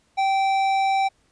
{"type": "tone with tanh clipping", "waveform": "sine", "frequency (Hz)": 777, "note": "G5", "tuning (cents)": -16, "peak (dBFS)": -20, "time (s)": [0.17, 1.09], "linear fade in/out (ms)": 20, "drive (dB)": 13, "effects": ["pink hiss -64 dBFS RMS until 1.31 s", "resampled to 22050 Hz"]}